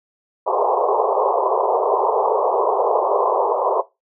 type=band-pass noise; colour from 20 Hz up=pink; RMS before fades=-18 dBFS; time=0.46-3.82 s; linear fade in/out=20 ms; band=390 to 1100 Hz; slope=96 dB/octave; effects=noise-tail reverb RT60 0.2 s tail -17 dB re dry